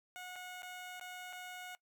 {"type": "tone with dropouts", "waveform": "15% pulse", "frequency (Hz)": 728, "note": "F#5", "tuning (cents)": -28, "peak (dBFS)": -39, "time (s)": [0.16, 1.75], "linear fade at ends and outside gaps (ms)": 0, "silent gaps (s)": [[0.357, 0.361], [0.621, 0.631], [0.997, 1.011], [1.327, 1.331]], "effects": ["noise-tail reverb RT60 0.1 s tail -20 dB re dry"]}